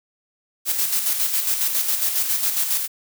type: noise with tremolo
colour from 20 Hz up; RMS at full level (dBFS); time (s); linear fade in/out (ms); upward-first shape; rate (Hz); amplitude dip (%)
blue; -20; 0.65-2.88; 50; square; 7.3; 45
effects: none